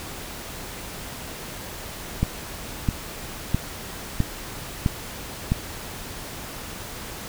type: click train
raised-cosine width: 5 ms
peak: -7 dBFS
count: 6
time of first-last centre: 2.23-5.519 s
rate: 1.52 Hz
effects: pink hiss -36 dBFS RMS until 7.28 s